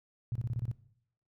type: tone bursts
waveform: sine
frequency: 118.9 Hz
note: A#2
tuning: 35 cents sharp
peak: -30 dBFS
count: 7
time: 0.32-0.714 s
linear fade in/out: 0 ms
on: 34 ms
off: 26 ms
effects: noise-tail reverb RT60 0.7 s tail -19 dB re dry